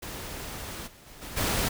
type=noise with level steps; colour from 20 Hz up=pink; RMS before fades=-38 / -52 / -48 / -40 / -27 dBFS; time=0.02-1.69 s; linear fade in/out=10 ms; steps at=0.86 / 1.06 / 1.21 / 1.36 s; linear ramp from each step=20 ms; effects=none